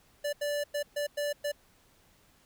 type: tone bursts at uneven times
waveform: square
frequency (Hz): 583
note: D5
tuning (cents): -13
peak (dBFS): -30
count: 6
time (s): 0.24-0.33 / 0.41-0.64 / 0.74-0.83 / 0.96-1.07 / 1.17-1.33 / 1.44-1.52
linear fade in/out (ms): 10
effects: pink hiss -64 dBFS RMS until 2.45 s